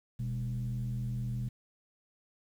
sine tone with frequency modulation, 122.8 Hz, B2, 9 cents flat, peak -31 dBFS, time 0.19-1.49 s, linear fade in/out 10 ms, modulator 79.2 Hz, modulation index 0.65, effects tanh soft clip ceiling -27 dBFS + 10-bit

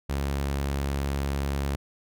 sawtooth tone, 69.6 Hz, C#2, 8 cents sharp, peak -22 dBFS, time 0.09-1.76 s, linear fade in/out 10 ms, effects none

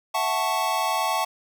square chord, F# minor seventh, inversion third, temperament equal, 659.3 / 740 / 880 / 1108.7 Hz, E5 / F#5 / A5 / C#6, 0 / 0 / 0 / 0 cents, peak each -31 / -29 / -27 / -28 dBFS, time 0.14-1.25 s, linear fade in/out 10 ms, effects none

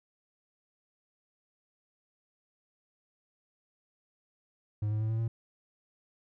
triangle tone with pitch steps, 105.3 / 107.45 / 109.64 / 111.88 / 114.17 Hz, G#2 / A2 / A2 / A2 / A#2, +24 / -41 / -6 / +29 / -36 cents, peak -26 dBFS, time 4.82-5.28 s, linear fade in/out 5 ms, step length 92 ms, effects none

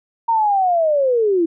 sine linear sweep, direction down, 932.3 to 320 Hz, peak -13 dBFS, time 0.28-1.46 s, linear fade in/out 10 ms, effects none

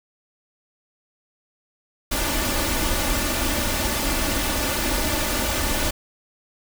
pink noise with comb filter, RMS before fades -23 dBFS, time 2.11-5.91 s, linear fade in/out 10 ms, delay 3.4 ms, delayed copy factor +0.65, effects none

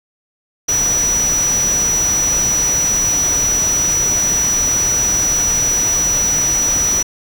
sine tone in noise, 5880 Hz, F#8, 12 cents flat, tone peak -13 dBFS, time 0.68-7.03 s, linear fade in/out 10 ms, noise pink, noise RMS -24 dBFS, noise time 0.68-7.03 s, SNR +8 dB, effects none

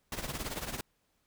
pink noise with tremolo, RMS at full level -35 dBFS, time 0.12-0.81 s, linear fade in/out 2 ms, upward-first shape triangle, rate 18 Hz, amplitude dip 80%, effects pink hiss -75 dBFS RMS until 1.26 s

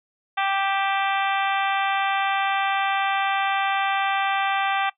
harmonic tone with a mistuned harmonic, 392 Hz, G4, in tune, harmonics 2 / 3 / 4 / 5 / 6 / 7 / 8 / 9, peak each -23 / -27 / -29 / -31 / -33 / -34 / -35 / -36 dBFS, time 0.37-4.9 s, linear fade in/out 10 ms, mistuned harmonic 7, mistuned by -44 cents, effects noise-tail reverb RT60 0.1 s tail -19 dB re dry

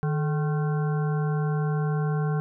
harmonic tone with a mistuned harmonic, 153.3 Hz, D#3, 25 cents flat, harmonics 1 / 3 / 5 / 7 / 9 / 10, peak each -23 / -33 / -37 / -40 / -42 / -43 dBFS, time 0.03-2.4 s, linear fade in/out 0 ms, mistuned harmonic 3, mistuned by -100 cents, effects none

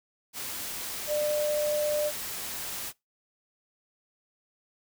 sine tone in noise, 597 Hz, D5, 28 cents sharp, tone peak -25 dBFS, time 1.07-2.12 s, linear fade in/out 50 ms, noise white, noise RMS -36 dBFS, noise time 0.33-2.93 s, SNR +8 dB, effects noise-tail reverb RT60 0.2 s tail -23 dB re dry

